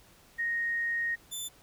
sine / 15% pulse tone pair in turn, 1864.7 / 3520 Hz, A#6 / A7, 0 / 0 cents, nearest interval major seventh, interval 1100 cents, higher second, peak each -28 dBFS, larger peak neither, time 0.38-1.16 / 1.31-1.49 s, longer first, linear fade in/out 20 ms, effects pink hiss -59 dBFS RMS until 1.62 s

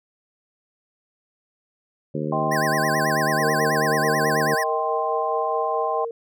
harmonic tone, 76 Hz, D#2, 40 cents flat, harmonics 2 / 3 / 4 / 5 / 6 / 7, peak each -28 / -30 / -31 / -32 / -33 / -33 dBFS, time 2.14-4.55 s, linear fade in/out 10 ms
sine chord, C minor, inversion first, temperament equal with one note detuned, 632 / 784 / 1046.5 Hz, Eb5 / G5 / C6, +27 / 0 / 0 cents, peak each -26 / -26 / -26 dBFS, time 2.32-6.05 s, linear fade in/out 5 ms
square tone with vibrato, 1713 Hz, A6, 47 cents flat, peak -25 dBFS, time 2.51-4.64 s, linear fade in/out 10 ms, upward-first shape sine, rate 9.2 Hz, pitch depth 230 cents each way
sine tone with tremolo, 462.6 Hz, A#4, 13 cents flat, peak -24 dBFS, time 3.4-6.11 s, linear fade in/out 2 ms, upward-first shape sine, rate 4.7 Hz, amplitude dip 45%
effects none

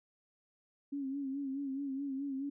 sine tone with vibrato, 274.5 Hz, C#4, 17 cents flat, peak -35 dBFS, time 0.92-2.5 s, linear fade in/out 10 ms, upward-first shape sine, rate 4.7 Hz, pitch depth 62 cents each way, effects none

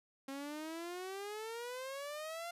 sawtooth exponential sweep, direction up, 268.4 to 698.5 Hz, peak -38 dBFS, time 0.28-2.51 s, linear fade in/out 5 ms, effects resampled to 32000 Hz

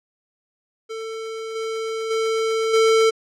square tone with level steps, 446 Hz, A4, 23 cents sharp, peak -29 / -25 / -20 / -14 dBFS, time 0.89-3.11 s, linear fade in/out 20 ms, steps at 1.55 / 2.1 / 2.73 s, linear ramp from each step 10 ms, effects low-pass 7000 Hz 12 dB/octave

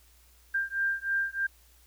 sine beating tone pair, 1588 / 1591.2 Hz, G6 / G6, +22 / +25 cents, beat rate 3.2 Hz, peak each -30 dBFS, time 0.54-1.47 s, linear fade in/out 10 ms, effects added 60 Hz sine -59 dBFS peak until 1.86 s + white hiss -62 dBFS RMS until 1.86 s

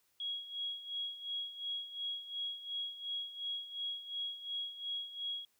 sine tone with tremolo, 3312 Hz, G#7, 5 cents flat, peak -35 dBFS, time 0.2-5.45 s, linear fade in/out 2 ms, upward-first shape sine, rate 2.8 Hz, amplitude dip 75%, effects white hiss -75 dBFS RMS until 5.59 s

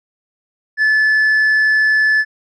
sine tone with tanh clipping, 1734 Hz, A6, 26 cents flat, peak -11 dBFS, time 0.77-2.25 s, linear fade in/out 50 ms, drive 2 dB, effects none

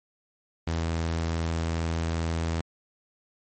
sawtooth tone, 82.41 Hz, E2, in tune, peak -22 dBFS, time 0.67-2.61 s, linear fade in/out 5 ms, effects MP3 32 kbps

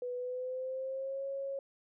sine tone with pitch glide, 493.9 to 548 Hz, B4 to C#5, 0 to -20 cents, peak -35 dBFS, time 0.02-1.59 s, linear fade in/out 2 ms, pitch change +180 cents, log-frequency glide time 0.15-1.25 s, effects none

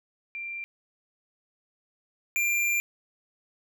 sine / square tone pair in turn, 2368 / 2380 Hz, D7 / D7, +14 / +22 cents, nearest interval unison, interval 8 cents, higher second, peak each -33 / -24 dBFS, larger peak second, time 0.35-0.64 / 2.36-2.8 s, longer second, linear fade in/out 0 ms, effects none

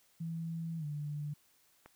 sine tone with pitch glide, 164.81 to 147.68 Hz, E3 to D3, 0 to +10 cents, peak -36 dBFS, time 0.2-1.34 s, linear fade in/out 10 ms, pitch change -190 cents, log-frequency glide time 0.78-0.85 s
click, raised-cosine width 0.5 ms, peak -36 dBFS, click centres 1.86 s
effects white hiss -69 dBFS RMS until 1.95 s

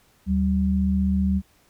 sine tone pair together, 76.31 / 192.3 Hz, D#2 / G3, -33 / -33 cents, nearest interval octave + major third, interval 1600 cents, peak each -23 / -20 dBFS, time 0.26-1.42 s, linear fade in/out 50 ms, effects pink hiss -60 dBFS RMS until 1.69 s

